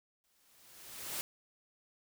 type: noise with exponential growth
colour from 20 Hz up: white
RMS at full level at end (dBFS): -37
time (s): 0.24-1.21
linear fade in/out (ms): 0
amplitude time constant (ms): 210
effects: none